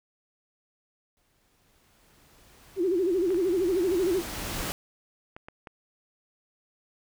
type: noise with exponential growth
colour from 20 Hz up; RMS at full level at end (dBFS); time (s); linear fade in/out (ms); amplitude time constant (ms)
pink; -31; 1.17-4.72; 0; 770
type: tone with vibrato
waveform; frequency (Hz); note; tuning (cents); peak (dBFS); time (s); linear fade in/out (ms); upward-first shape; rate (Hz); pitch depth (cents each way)
sine; 362.3; F#4; -36; -22; 2.76-4.23; 50; sine; 13; 140
type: clicks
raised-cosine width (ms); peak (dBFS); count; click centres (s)
0.5; -27; 5; 3.305 / 3.345 / 5.365 / 5.485 / 5.672
effects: none